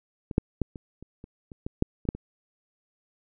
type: clicks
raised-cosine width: 3 ms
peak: -21 / -7 / -12 / -26 / -30 / -29 / -29 / -19 / -8 / -28 / -10 / -24 dBFS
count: 12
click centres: 0.312 / 0.381 / 0.617 / 0.758 / 1.026 / 1.241 / 1.518 / 1.665 / 1.824 / 2.053 / 2.089 / 2.15 s
effects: none